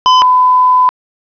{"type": "tone pair in turn", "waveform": ["square", "sine"], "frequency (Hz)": [1014, 1006.4], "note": ["B5", "B5"], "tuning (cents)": [45, 32], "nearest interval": "unison", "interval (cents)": 13, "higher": "first", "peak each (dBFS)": -5, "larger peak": "neither", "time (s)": [[0.06, 0.22], [0.22, 0.89]], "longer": "second", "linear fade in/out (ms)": 0, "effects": ["resampled to 11025 Hz", "7-bit"]}